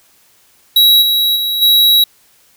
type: tone with level steps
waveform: square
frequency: 3873 Hz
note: B7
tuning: 35 cents flat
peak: -6 / -11 / -15 / -7 dBFS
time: 0.76-2.04 s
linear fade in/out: 5 ms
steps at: 1.01 / 1.35 / 1.61 s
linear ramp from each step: 20 ms
effects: white hiss -51 dBFS RMS until 2.56 s